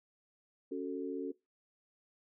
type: chord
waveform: sine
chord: F# minor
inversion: second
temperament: just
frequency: 277.5 / 370 / 444 Hz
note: C#4 / F#4 / A4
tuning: +2 / 0 / +16 cents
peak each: -39 / -40 / -40 dBFS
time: 0.71-1.32 s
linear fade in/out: 10 ms
effects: noise-tail reverb RT60 0.2 s tail -19 dB re dry

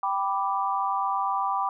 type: chord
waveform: sine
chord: G major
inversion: none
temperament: equal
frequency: 784 / 987.8 / 1174.7 Hz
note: G5 / B5 / D6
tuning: 0 / 0 / 0 cents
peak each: -28 dBFS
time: 0.03-1.69 s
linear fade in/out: 2 ms
effects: none

